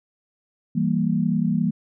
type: chord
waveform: sine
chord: E diminished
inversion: none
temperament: equal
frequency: 164.81 / 196 / 233.1 Hz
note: E3 / G3 / Bb3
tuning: 0 / 0 / 0 cents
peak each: -23 dBFS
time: 0.75-1.71 s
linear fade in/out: 10 ms
effects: none